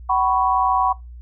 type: chord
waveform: sine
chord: F# suspended fourth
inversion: none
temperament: equal with one note detuned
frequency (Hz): 756 / 987.8 / 1108.7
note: F#5 / B5 / C#6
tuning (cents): +37 / 0 / 0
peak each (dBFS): -20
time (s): 0.09-0.93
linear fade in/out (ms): 10
effects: noise-tail reverb RT60 0.2 s tail -21 dB re dry + added 60 Hz sine -35 dBFS peak until 1.21 s